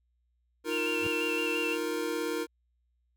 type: chord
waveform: square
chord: Eb suspended second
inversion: none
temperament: equal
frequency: 311.1 / 349.2 / 466.2 Hz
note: Eb4 / F4 / Bb4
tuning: 0 / 0 / 0 cents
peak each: -36 / -36 / -34 dBFS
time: 0.64-2.47 s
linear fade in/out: 50 ms
type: tone with vibrato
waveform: sine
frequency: 2735 Hz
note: F7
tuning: 37 cents flat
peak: -31 dBFS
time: 0.69-1.78 s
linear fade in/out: 50 ms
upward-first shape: square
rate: 5.8 Hz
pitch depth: 24 cents each way
type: tone with exponential growth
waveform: 30% pulse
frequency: 97.5 Hz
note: G2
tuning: 9 cents flat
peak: -32 dBFS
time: 0.96-1.07 s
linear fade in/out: 0 ms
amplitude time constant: 22 ms
effects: added 60 Hz sine -70 dBFS peak until 3.16 s